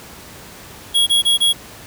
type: tone bursts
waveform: square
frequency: 3320 Hz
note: G#7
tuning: 1 cent flat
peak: -12 dBFS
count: 4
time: 0.94-1.532 s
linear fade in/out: 20 ms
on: 130 ms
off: 24 ms
effects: pink hiss -38 dBFS RMS until 1.86 s + high-pass 60 Hz 12 dB/octave